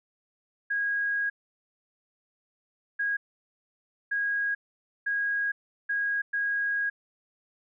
sine tone bursts at uneven times, 1642 Hz, G#6, 20 cents flat, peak -25 dBFS, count 6, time 0.7-1.3 / 2.99-3.17 / 4.11-4.55 / 5.06-5.52 / 5.89-6.22 / 6.33-6.9 s, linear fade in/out 10 ms, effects none

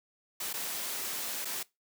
white noise with dropouts, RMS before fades -36 dBFS, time 0.4-1.63 s, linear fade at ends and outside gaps 5 ms, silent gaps 0.53-0.538 / 1.448-1.453 s, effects noise-tail reverb RT60 0.2 s tail -21 dB re dry + high-pass 200 Hz 12 dB/octave

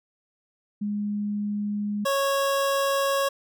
sine / 25% pulse tone pair in turn, 206.7 / 551.8 Hz, G#3 / C#5, -8 / -8 cents, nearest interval octave + perfect fourth, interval 1700 cents, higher second, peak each -25 / -18 dBFS, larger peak second, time 0.81-2.05 / 2.05-3.29 s, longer neither, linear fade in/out 10 ms, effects none

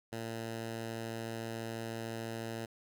10% pulse tone, 113.9 Hz, A#2, 40 cents flat, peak -30 dBFS, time 0.12-2.66 s, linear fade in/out 10 ms, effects none

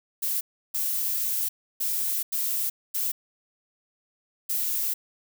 violet noise bursts at uneven times, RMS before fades -27 dBFS, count 6, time 0.22-0.41 / 0.74-1.49 / 1.8-2.23 / 2.32-2.7 / 2.94-3.12 / 4.49-4.94 s, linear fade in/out 10 ms, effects none

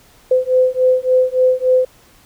sine beating tone pair, 509 / 512.5 Hz, C5 / C5, -48 / -36 cents, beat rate 3.5 Hz, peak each -14 dBFS, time 0.31-1.85 s, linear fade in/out 5 ms, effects pink hiss -49 dBFS RMS until 2.25 s

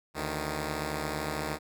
5% pulse tone pair together, 73.42 / 155.57 Hz, D2 / D#3, 0 / 0 cents, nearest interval octave + minor second, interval 1300 cents, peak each -23 dBFS, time 0.14-1.59 s, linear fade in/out 50 ms, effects none

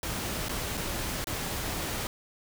pink noise with dropouts, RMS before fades -33 dBFS, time 0.03-2.07 s, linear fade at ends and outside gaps 1 ms, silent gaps 0.485-0.493 / 0.771-0.775 / 1.243-1.27 s, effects none

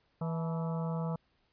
harmonic tone with a mistuned harmonic, 163.6 Hz, E3, 13 cents flat, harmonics 1 / 3 / 4 / 5 / 6 / 7 / 8, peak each -32 / -42 / -44 / -46 / -48 / -49 / -50 dBFS, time 0.21-1.16 s, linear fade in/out 5 ms, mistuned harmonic 5, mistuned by +86 cents, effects pink hiss -73 dBFS RMS until 1.52 s + resampled to 11025 Hz

